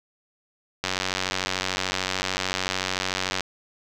click train, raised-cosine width 0.2 ms, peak -7 dBFS, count 241, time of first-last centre 0.84-3.407 s, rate 93.5 Hz, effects none

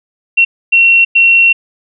sine tone bursts at uneven times, 2727 Hz, F7, 42 cents flat, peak -4 dBFS, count 3, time 0.37-0.45 / 0.72-1.05 / 1.15-1.53 s, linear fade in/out 10 ms, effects none

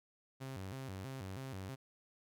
sawtooth tone with vibrato, 112.7 Hz, A2, 42 cents sharp, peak -39 dBFS, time 0.4-1.76 s, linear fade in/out 20 ms, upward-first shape square, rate 3.1 Hz, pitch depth 290 cents each way, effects none

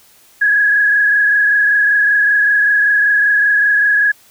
sine tone with frequency modulation, 1669 Hz, G#6, 8 cents sharp, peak -9 dBFS, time 0.41-4.12 s, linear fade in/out 10 ms, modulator 25.2 Hz, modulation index 1.5, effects white hiss -48 dBFS RMS until 4.3 s

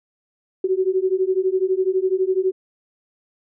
sine beating tone pair, 370 / 382 Hz, F#4 / G4, 0 / -45 cents, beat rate 12 Hz, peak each -20 dBFS, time 0.64-2.52 s, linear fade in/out 5 ms, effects none

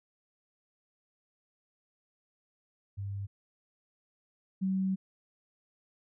sine tone pair in turn, 99.4 / 190.21 Hz, G2 / F#3, +25 / +48 cents, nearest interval major seventh, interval 1123 cents, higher second, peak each -34 / -27 dBFS, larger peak second, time 2.97-3.27 / 4.61-4.96 s, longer second, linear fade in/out 20 ms, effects none

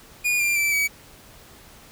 45% pulse tone with pitch steps, 2442 / 2385 / 2329 / 2275 Hz, D#7 / D7 / D7 / C#7, -33 / +26 / -15 / +44 cents, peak -19 dBFS, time 0.24-0.88 s, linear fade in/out 20 ms, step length 160 ms, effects pink hiss -48 dBFS RMS until 1.91 s

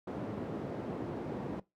white band-pass noise, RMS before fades -39 dBFS, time 0.07-1.6 s, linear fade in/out 5 ms, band 130 to 390 Hz, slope 12 dB/octave, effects noise-tail reverb RT60 0.2 s tail -20 dB re dry

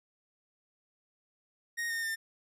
45% pulse tone with pitch steps, 1864.7 / 1832.7 / 1801.2 Hz, A#6 / A#6 / A6, 0 / -30 / +40 cents, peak -32 dBFS, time 1.77-2.16 s, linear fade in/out 20 ms, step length 130 ms, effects none

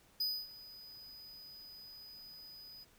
square tone with ADSR envelope, 4978 Hz, D#8, in tune, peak -32 dBFS, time 0.2-2.85 s, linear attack 7 ms, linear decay 260 ms, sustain -19 dB, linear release 23 ms, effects pink hiss -66 dBFS RMS until 2.98 s

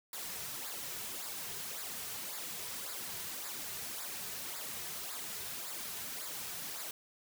white noise with flanger, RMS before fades -42 dBFS, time 0.13-6.91 s, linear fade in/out 2 ms, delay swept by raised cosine 0.33 to 3.73 ms, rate 1.8 Hz, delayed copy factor -0.65, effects none

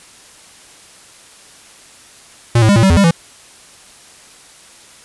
square tone with pitch steps, 118 / 109.9 / 201.9 / 114.1 / 192.4 / 84.1 / 199.2 / 167.2 Hz, A#2 / A2 / G#3 / A#2 / G3 / E2 / G3 / E3, +22 / -2 / -49 / -37 / -32 / +35 / +28 / +25 cents, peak -8 dBFS, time 2.55-3.11 s, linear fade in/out 5 ms, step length 70 ms, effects white hiss -42 dBFS RMS until 5.04 s + resampled to 24000 Hz

